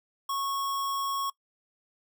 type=tone with sample-and-hold; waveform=sine; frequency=1100 Hz; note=C#6; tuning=14 cents flat; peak=-28 dBFS; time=0.29-1.3 s; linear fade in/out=5 ms; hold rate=4410 Hz; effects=noise-tail reverb RT60 0.1 s tail -22 dB re dry